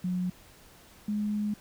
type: tone pair in turn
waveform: sine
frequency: 181.2 / 209.2 Hz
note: F#3 / G#3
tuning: -36 / +13 cents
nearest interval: major second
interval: 249 cents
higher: second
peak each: -27 / -27 dBFS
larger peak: neither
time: 0.04-0.3 / 1.08-1.54 s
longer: second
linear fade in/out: 5 ms
effects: pink hiss -55 dBFS RMS until 1.6 s